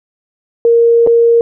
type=tone with dropouts; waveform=sine; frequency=466.2 Hz; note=A#4; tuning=in tune; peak=-5 dBFS; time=0.65-1.41 s; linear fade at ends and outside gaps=1 ms; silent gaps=1.065-1.072 s; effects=none